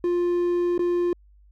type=tone with dropouts; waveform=triangle; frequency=350.8 Hz; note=F4; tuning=8 cents sharp; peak=-18 dBFS; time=0.04-1.13 s; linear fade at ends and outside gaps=2 ms; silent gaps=0.779-0.792 s; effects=added 50 Hz sine -51 dBFS peak until 1.51 s